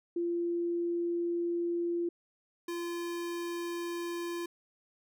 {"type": "tone pair in turn", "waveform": ["sine", "square"], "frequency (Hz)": [343.9, 343.9], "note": ["F4", "F4"], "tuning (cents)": [-27, -27], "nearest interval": "unison", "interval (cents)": 0, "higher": "neither", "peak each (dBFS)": [-29, -35], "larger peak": "first", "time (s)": [[0.16, 2.09], [2.68, 4.46]], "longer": "first", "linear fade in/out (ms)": 5, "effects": []}